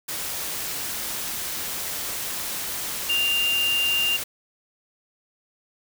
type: tone in noise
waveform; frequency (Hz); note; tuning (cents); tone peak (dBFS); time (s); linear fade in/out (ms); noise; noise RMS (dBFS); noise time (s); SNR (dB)
sine; 2794; F7; 0; -20; 3.09-4.17; 10; white; -30; 0.08-4.24; +7
effects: none